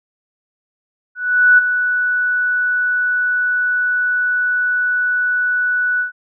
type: tone with ADSR envelope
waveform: sine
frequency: 1480 Hz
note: F#6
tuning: in tune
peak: -5 dBFS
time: 1.15-6.12 s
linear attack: 430 ms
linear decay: 18 ms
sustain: -9 dB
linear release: 120 ms
effects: none